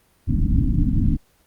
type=low-pass noise; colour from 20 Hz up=pink; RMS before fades=-18 dBFS; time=0.27-1.17 s; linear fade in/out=20 ms; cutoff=300 Hz; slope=96 dB/octave; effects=pink hiss -60 dBFS RMS until 1.46 s + Opus 24 kbps